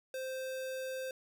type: tone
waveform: square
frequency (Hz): 522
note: C5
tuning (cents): -4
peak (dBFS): -38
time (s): 0.14-1.11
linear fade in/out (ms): 2
effects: none